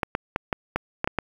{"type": "clicks", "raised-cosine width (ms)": 0.5, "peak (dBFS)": -8, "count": 8, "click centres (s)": [0.032, 0.151, 0.361, 0.528, 0.76, 1.044, 1.075, 1.187], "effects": ["7-bit"]}